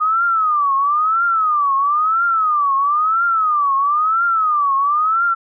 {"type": "tone with vibrato", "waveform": "sine", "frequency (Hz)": 1230, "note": "D#6", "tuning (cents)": -20, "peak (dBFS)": -13, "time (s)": [0, 5.35], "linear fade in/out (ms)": 20, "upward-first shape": "triangle", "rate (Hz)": 1, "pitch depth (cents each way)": 230, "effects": []}